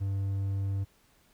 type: tone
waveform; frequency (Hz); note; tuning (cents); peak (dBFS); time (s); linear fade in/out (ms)
triangle; 98; G2; 0; -26; 0-0.85; 20
effects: pink hiss -65 dBFS RMS until 1.33 s